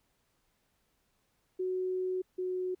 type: tone pair in turn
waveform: sine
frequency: 370 / 367.4 Hz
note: F#4 / F#4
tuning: 0 / -12 cents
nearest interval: unison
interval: 12 cents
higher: first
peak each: -30 / -31 dBFS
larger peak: first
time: 1.59-2.22 / 2.38-2.75 s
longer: first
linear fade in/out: 10 ms
effects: pink hiss -75 dBFS RMS until 2.8 s